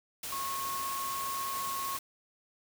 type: tone in noise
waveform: sine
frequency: 1092 Hz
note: C#6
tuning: 26 cents flat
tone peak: -34 dBFS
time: 0.32-1.97 s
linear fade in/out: 5 ms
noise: white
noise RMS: -39 dBFS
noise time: 0.23-1.99 s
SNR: +2 dB
effects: none